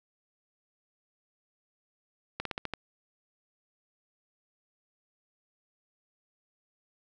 slowing click train, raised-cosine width 0.3 ms, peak -17 dBFS, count 6, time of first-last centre 2.4-2.737 s, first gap 53 ms, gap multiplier 1.12, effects none

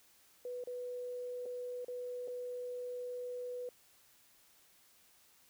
sine tone with dropouts, 493.9 Hz, B4, in tune, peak -39 dBFS, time 0.45-3.69 s, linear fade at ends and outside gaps 2 ms, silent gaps 0.639-0.672 / 1.457-1.461 / 1.847-1.882 / 2.276-2.281 s, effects white hiss -66 dBFS RMS until 5.49 s

